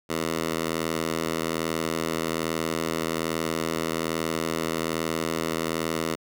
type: tone with high-pass filter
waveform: 10% pulse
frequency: 81.2 Hz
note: E2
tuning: 26 cents flat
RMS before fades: -28 dBFS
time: 0.09-6.16 s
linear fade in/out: 20 ms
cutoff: 220 Hz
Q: 0.55
effects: none